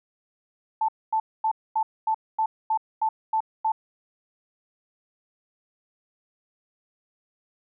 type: tone bursts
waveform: sine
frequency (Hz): 880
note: A5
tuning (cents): 0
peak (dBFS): -20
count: 10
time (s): 0.81-3.72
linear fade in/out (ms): 5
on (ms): 75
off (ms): 240
effects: none